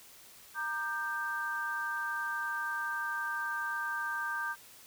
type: chord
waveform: sine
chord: G minor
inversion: first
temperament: equal with one note detuned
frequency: 932.3 / 1200.7 / 1568 Hz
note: Bb5 / D6 / G6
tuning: 0 / +38 / 0 cents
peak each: -40 / -39 / -34 dBFS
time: 0.54-4.56 s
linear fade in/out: 50 ms
effects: white hiss -55 dBFS RMS until 4.86 s